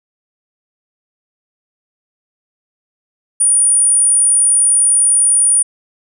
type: tone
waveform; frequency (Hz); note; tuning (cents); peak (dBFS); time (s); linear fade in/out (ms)
sine; 9470; D9; +13; -8; 3.4-5.63; 10
effects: none